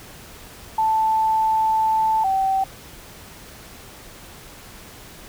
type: tone pair in turn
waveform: sine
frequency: 880 / 770.8 Hz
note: A5 / G5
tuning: 0 / -29 cents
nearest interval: major second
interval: 229 cents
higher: first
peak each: -16 / -17 dBFS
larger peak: first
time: 0.78-2.24 / 2.24-2.64 s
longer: first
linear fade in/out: 5 ms
effects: pink hiss -42 dBFS RMS until 5.28 s